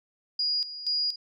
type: tone with tremolo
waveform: sine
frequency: 4876 Hz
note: D#8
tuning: 36 cents flat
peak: -24 dBFS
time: 0.39-1.16 s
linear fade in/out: 5 ms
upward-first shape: square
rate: 2.1 Hz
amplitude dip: 75%
effects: none